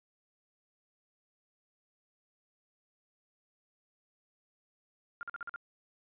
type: tone bursts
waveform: sine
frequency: 1400 Hz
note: F6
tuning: 4 cents sharp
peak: -37 dBFS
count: 6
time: 5.21-5.56 s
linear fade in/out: 0 ms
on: 20 ms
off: 46 ms
effects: resampled to 8000 Hz